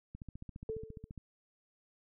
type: click train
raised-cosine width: 5 ms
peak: -33 dBFS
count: 16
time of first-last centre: 0.15-1.177 s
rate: 14.6 Hz
type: tone with exponential decay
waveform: sine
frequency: 441.7 Hz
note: A4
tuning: 7 cents sharp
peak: -33 dBFS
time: 0.69-1.1 s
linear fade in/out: 1 ms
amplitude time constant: 89 ms
effects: none